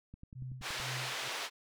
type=click train; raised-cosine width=5 ms; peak=-36 dBFS; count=8; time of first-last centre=0.14-0.8 s; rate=10.6 Hz
type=tone with tremolo; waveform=sine; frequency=128.4 Hz; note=C3; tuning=32 cents flat; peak=-39 dBFS; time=0.35-1.29 s; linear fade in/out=10 ms; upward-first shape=sine; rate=2.1 Hz; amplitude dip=100%
type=band-pass noise; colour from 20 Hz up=white; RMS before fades=-39 dBFS; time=0.61-1.5 s; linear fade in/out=50 ms; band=480 to 3800 Hz; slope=12 dB/octave
effects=none